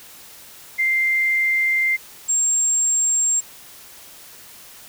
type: tone pair in turn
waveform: sine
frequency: 2093 / 7459 Hz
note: C7 / A#8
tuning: 0 / 0 cents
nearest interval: octave + minor seventh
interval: 2200 cents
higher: second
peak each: -16 dBFS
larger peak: neither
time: 0.78-1.97 / 2.28-3.41 s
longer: first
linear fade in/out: 20 ms
effects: white hiss -43 dBFS RMS until 4.88 s